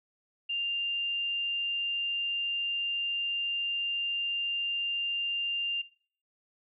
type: tone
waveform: sine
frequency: 2794 Hz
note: F7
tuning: in tune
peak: -29 dBFS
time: 0.49-5.82 s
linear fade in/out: 10 ms
effects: noise-tail reverb RT60 0.5 s tail -19 dB re dry